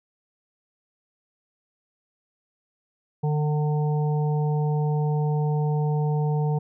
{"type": "harmonic tone", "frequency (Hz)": 150, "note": "D3", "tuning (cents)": 37, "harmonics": [1, 3, 5, 6], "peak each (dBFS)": [-21, -31, -35, -37], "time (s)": [3.23, 6.59], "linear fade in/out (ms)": 10, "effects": []}